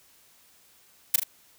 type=noise with echo; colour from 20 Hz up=blue; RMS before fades=-18 dBFS; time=1.14-1.16 s; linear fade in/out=5 ms; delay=38 ms; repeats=2; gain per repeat=-5 dB; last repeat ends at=1.236 s; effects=white hiss -59 dBFS RMS until 1.58 s